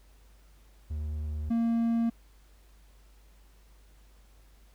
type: tone pair in turn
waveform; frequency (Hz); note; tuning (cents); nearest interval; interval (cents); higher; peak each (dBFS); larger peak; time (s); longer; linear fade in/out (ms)
triangle; 75.8 / 230.9; D#2 / A#3; -45 / -16; octave + perfect fifth; 1929; second; -29 / -22; second; 0.9-1.5 / 1.5-2.1; neither; 10
effects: added 50 Hz sine -55 dBFS peak until 4.74 s + pink hiss -65 dBFS RMS until 4.74 s